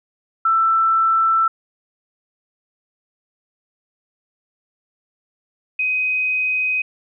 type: tone pair in turn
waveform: sine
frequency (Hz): 1331 / 2513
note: E6 / D#7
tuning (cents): +16 / +17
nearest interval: major seventh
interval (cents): 1101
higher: second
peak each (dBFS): -13 / -17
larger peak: first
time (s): 0.45-1.48 / 5.79-6.82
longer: neither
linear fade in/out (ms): 5
effects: none